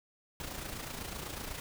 pink noise with amplitude modulation, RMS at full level -39 dBFS, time 0.4-1.6 s, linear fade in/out 0 ms, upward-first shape sine, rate 28 Hz, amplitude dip 55%, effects none

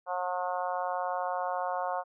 harmonic tone, 180.6 Hz, F#3, 42 cents flat, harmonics 3 / 4 / 5 / 6 / 7 / 8, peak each -36 / -33 / -36 / -37 / -42 / -44 dBFS, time 0.06-2.04 s, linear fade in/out 50 ms, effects none

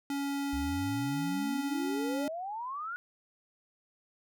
square tone, 280.3 Hz, C#4, 19 cents sharp, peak -32 dBFS, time 0.1-2.28 s, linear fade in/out 2 ms
sine exponential sweep, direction up, 66.2 to 1470 Hz, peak -35 dBFS, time 0.53-2.96 s, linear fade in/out 0 ms
effects none

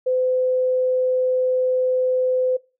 sine tone, 510 Hz, C5, 44 cents flat, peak -17 dBFS, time 0.06-2.57 s, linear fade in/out 10 ms, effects noise-tail reverb RT60 0.3 s tail -21 dB re dry

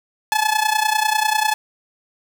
sawtooth tone with amplitude modulation, 860 Hz, A5, 40 cents flat, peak -9 dBFS, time 0.32-1.54 s, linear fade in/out 0 ms, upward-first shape sine, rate 30.1 Hz, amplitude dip 80%, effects none

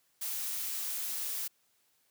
blue noise, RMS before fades -36 dBFS, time 0.21-1.48 s, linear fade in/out 10 ms, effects white hiss -72 dBFS RMS until 2.1 s + high-pass 80 Hz 12 dB/octave

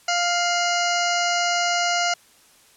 harmonic tone with a mistuned harmonic, 699 Hz, F5, 1 cent sharp, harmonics 1 / 2 / 3 / 4 / 6 / 7 / 8 / 9 / 10, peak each -23 / -26 / -28 / -29 / -31 / -31 / -32 / -33 / -33 dBFS, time 0.08-2.14 s, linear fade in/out 5 ms, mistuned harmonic 4, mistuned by +48 cents, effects white hiss -54 dBFS RMS until 2.76 s + low-pass 11000 Hz 12 dB/octave

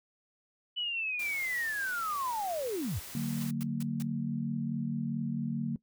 sine linear sweep, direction down, 2987 to 58.7 Hz, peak -31 dBFS, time 0.76-3 s, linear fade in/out 20 ms
white noise, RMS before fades -45 dBFS, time 1.19-3.51 s, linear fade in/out 5 ms
sine chord, D augmented, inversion none, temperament equal with one note detuned, 146.83 / 185 / 229.6 Hz, D3 / F#3 / A#3, 0 / 0 / -26 cents, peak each -35 / -37 / -33 dBFS, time 3.15-5.76 s, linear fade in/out 2 ms
white noise bursts, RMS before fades -45 dBFS, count 4, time 3.41-4.024 s, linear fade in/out 2 ms, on 26 ms, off 170 ms
effects noise-tail reverb RT60 0.1 s tail -20 dB re dry

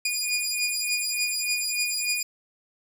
15% pulse beating tone pair, 2443 / 2446.4 Hz, D#7 / D#7, -32 / -30 cents, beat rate 3.4 Hz, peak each -21 dBFS, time 0.05-2.23 s, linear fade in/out 5 ms, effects none

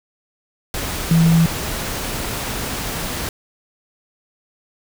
sine tone in noise, 165.2 Hz, E3, 4 cents sharp, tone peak -10 dBFS, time 1.11-1.46 s, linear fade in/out 2 ms, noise pink, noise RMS -25 dBFS, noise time 0.74-3.29 s, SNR +12 dB, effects none

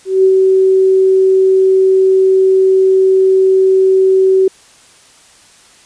sine tone with ADSR envelope, 380 Hz, F#4, 46 cents sharp, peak -4 dBFS, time 0.05-4.48 s, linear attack 190 ms, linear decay 69 ms, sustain -2 dB, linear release 4 ms, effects white hiss -44 dBFS RMS until 5.85 s + resampled to 22050 Hz

